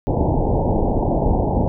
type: low-pass noise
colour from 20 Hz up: pink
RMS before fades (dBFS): -18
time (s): 0.07-1.68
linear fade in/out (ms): 0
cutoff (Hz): 910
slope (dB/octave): 96
effects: none